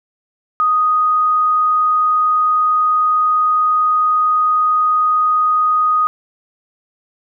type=tone; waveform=sine; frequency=1244.5 Hz; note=D#6; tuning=in tune; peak=-11 dBFS; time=0.6-6.07 s; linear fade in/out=0 ms; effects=none